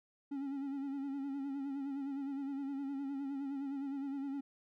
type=tone with vibrato; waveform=triangle; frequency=276.4 Hz; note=C#4; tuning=5 cents flat; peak=-35 dBFS; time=0.31-4.41 s; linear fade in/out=10 ms; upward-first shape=sine; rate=9.7 Hz; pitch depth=53 cents each way; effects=none